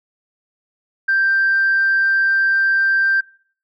sine tone, 1574 Hz, G6, 7 cents sharp, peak -12 dBFS, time 1.08-3.21 s, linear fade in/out 10 ms, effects noise-tail reverb RT60 0.5 s tail -22 dB re dry + tanh soft clip ceiling -9 dBFS

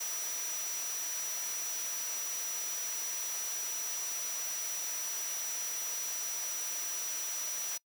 sine tone in noise, 5860 Hz, F#8, 18 cents flat, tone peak -36 dBFS, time 0-7.78 s, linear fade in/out 10 ms, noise white, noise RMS -41 dBFS, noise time 0-7.78 s, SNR +2 dB, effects noise-tail reverb RT60 0.1 s tail -23 dB re dry + high-pass 400 Hz 12 dB/octave

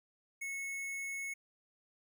sine tone with hard clipping, 2195 Hz, C#7, 18 cents flat, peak -39 dBFS, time 0.41-1.34 s, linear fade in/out 10 ms, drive 18 dB, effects none

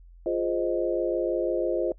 sine chord, F minor seventh, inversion none, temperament equal, 349.2 / 415.3 / 523.3 / 622.3 Hz, F4 / Ab4 / C5 / Eb5, 0 / 0 / 0 / 0 cents, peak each -27 / -32 / -29 / -30 dBFS, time 0.26-1.92 s, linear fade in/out 2 ms, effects noise-tail reverb RT60 0.1 s tail -23 dB re dry + added 43 Hz sine -47 dBFS peak until 1.98 s

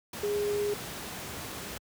sine tone in noise, 412.1 Hz, G#4, 13 cents flat, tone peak -27 dBFS, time 0.23-0.74 s, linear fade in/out 5 ms, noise pink, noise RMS -39 dBFS, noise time 0.13-1.78 s, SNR +9 dB, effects high-pass 80 Hz 12 dB/octave

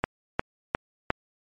click train, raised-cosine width 0.5 ms, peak -7 dBFS, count 4, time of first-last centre 0.04-1.104 s, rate 2.82 Hz, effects MP3 48 kbps

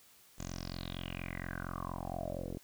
10% pulse tone with low-pass filter sweep, 44.3 Hz, F1, 25 cents sharp, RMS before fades -41 dBFS, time 0.38-2.58 s, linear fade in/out 10 ms, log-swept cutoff 7200 to 420 Hz, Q 7.4, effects white hiss -62 dBFS RMS until 2.63 s

